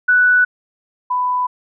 sine tone pair in turn, 1483 / 995.8 Hz, F#6 / B5, +4 / +14 cents, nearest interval perfect fifth, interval 690 cents, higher first, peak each -9 / -15 dBFS, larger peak first, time 0.08-0.45 / 1.1-1.47 s, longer neither, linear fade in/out 10 ms, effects none

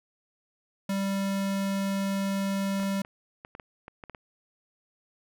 square tone, 196 Hz, G3, in tune, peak -27 dBFS, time 0.89-3.02 s, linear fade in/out 5 ms
clicks, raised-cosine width 0.5 ms, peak -27 dBFS, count 10, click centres 2.799 / 2.832 / 3.049 / 3.449 / 3.551 / 3.598 / 3.881 / 4.038 / 4.097 / 4.148 s
effects none

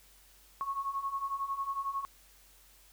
sine beating tone pair, 1092 / 1103 Hz, C#6 / C#6, -26 / -9 cents, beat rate 11 Hz, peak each -38 / -34 dBFS, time 0.61-2.05 s, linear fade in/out 0 ms, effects added 47 Hz sine -63 dBFS peak until 2.92 s + white hiss -61 dBFS RMS until 2.92 s

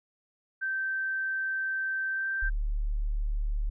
sine tone with pitch glide, 1555 to 1567.6 Hz, G6 to G6, -14 to 0 cents, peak -28 dBFS, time 0.61-2.5 s, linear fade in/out 20 ms, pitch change +14 cents, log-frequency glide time 2.09-2.29 s
sine tone, 36.87 Hz, D1, 8 cents sharp, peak -26 dBFS, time 2.42-3.7 s, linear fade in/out 10 ms
effects none

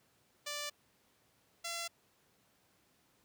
5% pulse tone pair in turn, 587.3 / 679.6 Hz, D5 / F5, 0 / -47 cents, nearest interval minor third, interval 253 cents, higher second, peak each -27 dBFS, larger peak neither, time 0.46-0.7 / 1.64-1.88 s, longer neither, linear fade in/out 10 ms, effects pink hiss -71 dBFS RMS until 3.24 s + high-pass 100 Hz 12 dB/octave

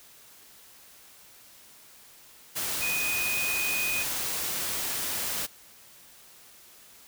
sine tone in noise, 2489 Hz, D#7, in tune, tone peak -28 dBFS, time 2.81-4.04 s, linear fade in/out 20 ms, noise white, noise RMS -31 dBFS, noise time 2.55-5.47 s, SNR 0 dB, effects white hiss -53 dBFS RMS until 7.07 s

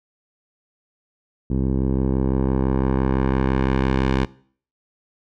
10% pulse tone with low-pass filter sweep, 65.9 Hz, C2, 13 cents sharp, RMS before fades -20 dBFS, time 1.5-4.25 s, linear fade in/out 5 ms, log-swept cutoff 300 to 3700 Hz, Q 0.73, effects noise-tail reverb RT60 0.5 s tail -20 dB re dry

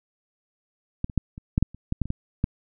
clicks, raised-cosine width 5 ms, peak -12 / -25 / -8 / -25 / -7 / -6 / -29 / -12 / -11 / -22 / -13 / -9 dBFS, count 12, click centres 1.044 / 1.098 / 1.177 / 1.379 / 1.579 / 1.626 / 1.746 / 1.924 / 2.017 / 2.056 / 2.104 / 2.441 s, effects none

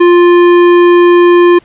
sine tone with tanh clipping, 350 Hz, F4, 4 cents sharp, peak -4 dBFS, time 0-1.59 s, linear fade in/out 10 ms, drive 16 dB, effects pink hiss -45 dBFS RMS until 1.64 s + resampled to 8000 Hz

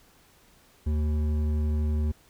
sine tone with hard clipping, 76 Hz, D#2, 40 cents flat, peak -25 dBFS, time 0.86-2.12 s, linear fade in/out 10 ms, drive 9 dB, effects pink hiss -59 dBFS RMS until 2.29 s

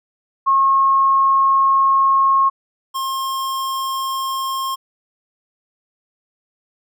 sine / square tone pair in turn, 1084 / 1069.1 Hz, C#6 / C6, -39 / +37 cents, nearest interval unison, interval 24 cents, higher first, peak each -11 / -21 dBFS, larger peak first, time 0.46-2.5 / 2.94-4.76 s, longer first, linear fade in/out 20 ms, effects none

